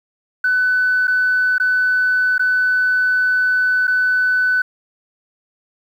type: tone with dropouts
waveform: sine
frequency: 1500 Hz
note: F#6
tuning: 23 cents sharp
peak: -12 dBFS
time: 0.44-4.62 s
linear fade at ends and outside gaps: 5 ms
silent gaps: 1.072-1.078 / 1.582-1.599 / 2.381-2.394 / 3.871-3.877 s
effects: tanh soft clip ceiling -9 dBFS + 8-bit